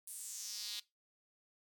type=tone with high-pass filter sweep; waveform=square; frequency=110.5 Hz; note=A2; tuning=8 cents sharp; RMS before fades=-45 dBFS; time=0.07-0.8 s; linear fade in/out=5 ms; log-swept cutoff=10000 to 3700 Hz; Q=3.4; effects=noise-tail reverb RT60 0.2 s tail -19 dB re dry